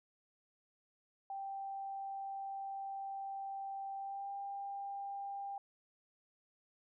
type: tone with pitch glide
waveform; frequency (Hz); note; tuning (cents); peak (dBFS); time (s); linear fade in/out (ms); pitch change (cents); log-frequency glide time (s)
sine; 784 to 795.9; G5 to G5; 0 to +26; -40; 1.3-5.58; 2; +26; 3.97-4.31
effects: none